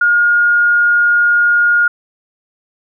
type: tone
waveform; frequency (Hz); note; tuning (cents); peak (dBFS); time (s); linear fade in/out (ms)
sine; 1426; F6; +36; -8; 0.01-1.88; 5
effects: none